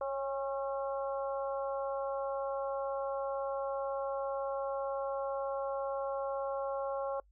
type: harmonic tone with a mistuned harmonic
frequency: 271.8 Hz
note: C#4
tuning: 34 cents flat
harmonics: 2 / 3 / 4 / 5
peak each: -34 / -41 / -42 / -47 dBFS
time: 0.01-7.2 s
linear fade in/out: 2 ms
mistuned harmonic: 2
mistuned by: +19 cents
effects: noise-tail reverb RT60 0.1 s tail -26 dB re dry + added 50 Hz sine -62 dBFS peak until 7.31 s